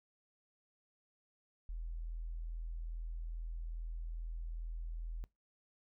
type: tone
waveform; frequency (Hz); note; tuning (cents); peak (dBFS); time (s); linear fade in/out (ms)
sine; 41.2; E1; 0; -39; 1.69-5.24; 0
effects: noise-tail reverb RT60 0.2 s tail -22 dB re dry